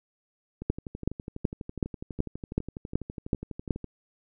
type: two click trains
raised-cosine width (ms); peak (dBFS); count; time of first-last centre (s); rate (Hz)
3; -11 / -23; 9 / 40; 0.7-3.708 / 0.62-3.843; 2.66 / 12.1
effects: none